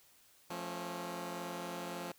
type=chord; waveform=10% pulse; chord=F augmented; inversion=none; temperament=just; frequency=174.61 / 218.3 / 272.8 Hz; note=F3 / A3 / C#4; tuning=0 / -13 / -28 cents; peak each=-34 / -39 / -38 dBFS; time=0.5-2.12 s; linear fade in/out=5 ms; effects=white hiss -65 dBFS RMS until 2.18 s